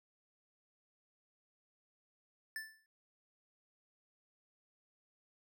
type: tone with exponential decay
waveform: square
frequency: 1760 Hz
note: A6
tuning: in tune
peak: -38 dBFS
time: 2.56-2.86 s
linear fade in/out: 1 ms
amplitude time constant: 64 ms
effects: none